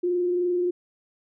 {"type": "tone with frequency modulation", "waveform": "sine", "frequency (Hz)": 355.2, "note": "F4", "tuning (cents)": 29, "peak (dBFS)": -21, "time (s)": [0.03, 0.71], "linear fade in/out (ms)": 10, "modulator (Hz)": 23.1, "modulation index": 0.24, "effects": []}